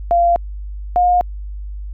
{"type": "tone pair in turn", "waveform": "sine", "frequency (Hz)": [690, 713.9], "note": ["F5", "F5"], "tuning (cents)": [-21, 38], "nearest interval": "minor second", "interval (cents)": 59, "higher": "second", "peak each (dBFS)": -10, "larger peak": "neither", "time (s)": [[0.11, 0.36], [0.96, 1.21]], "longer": "neither", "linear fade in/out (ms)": 0, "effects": ["added 50 Hz sine -25 dBFS peak until 1.93 s"]}